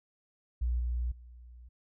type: tone with level steps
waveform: sine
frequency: 60.3 Hz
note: B1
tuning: 41 cents flat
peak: -27 / -29 / -48 dBFS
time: 0.61-1.69 s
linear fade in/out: 10 ms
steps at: 0.79 / 1.11 s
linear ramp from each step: 10 ms
effects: none